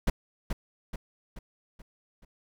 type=noise with echo; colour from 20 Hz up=brown; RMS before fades=-23 dBFS; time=0.07-0.1 s; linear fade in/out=5 ms; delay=430 ms; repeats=5; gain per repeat=-6 dB; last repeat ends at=2.25 s; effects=none